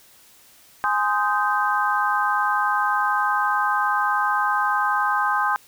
sine chord, Ab major seventh, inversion none, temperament just, 830.6 / 1038.3 / 1245.9 / 1557.4 Hz, Ab5 / C6 / Eb6 / G6, 0 / -14 / +2 / -12 cents, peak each -24 dBFS, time 0.84-5.56 s, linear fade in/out 0 ms, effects white hiss -52 dBFS RMS until 5.67 s

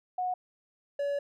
sine / triangle tone pair in turn, 731 / 568.5 Hz, F#5 / C#5, -21 / +44 cents, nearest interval major third, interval 435 cents, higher first, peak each -28 / -26 dBFS, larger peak second, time 0.18-0.34 / 0.99-1.19 s, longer second, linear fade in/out 5 ms, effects none

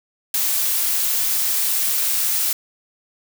blue noise, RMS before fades -20 dBFS, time 0.34-2.53 s, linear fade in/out 2 ms, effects none

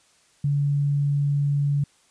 sine tone, 143 Hz, D3, 46 cents flat, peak -19 dBFS, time 0.44-1.84 s, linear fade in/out 5 ms, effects white hiss -60 dBFS RMS until 2.1 s + resampled to 22050 Hz

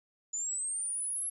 sine linear sweep, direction up, 6930 to 11175 Hz, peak -32 dBFS, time 0.33-1.3 s, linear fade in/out 10 ms, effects none

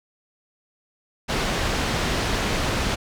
pink low-pass noise, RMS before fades -24 dBFS, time 1.28-2.96 s, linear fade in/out 20 ms, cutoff 5400 Hz, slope 12 dB/octave, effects none

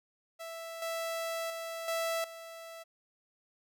sawtooth tone with level steps, 660 Hz, E5, 2 cents sharp, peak -37 / -30 / -34 / -27 / -41 dBFS, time 0.39-2.84 s, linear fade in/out 20 ms, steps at 0.82 / 1.5 / 1.88 / 2.24 s, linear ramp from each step 2 ms, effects none

